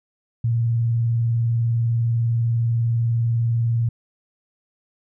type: tone with vibrato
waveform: sine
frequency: 116.54 Hz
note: A#2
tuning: in tune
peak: -17 dBFS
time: 0.44-3.89 s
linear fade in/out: 5 ms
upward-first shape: sine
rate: 20 Hz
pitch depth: 65 cents each way
effects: none